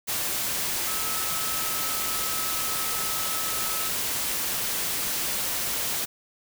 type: tone in noise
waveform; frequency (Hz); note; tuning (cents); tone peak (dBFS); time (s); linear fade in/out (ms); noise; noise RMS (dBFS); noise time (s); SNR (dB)
sine; 1292; E6; -35; -36; 0.86-3.9; 20; white; -28; 0.07-6.06; -11
effects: none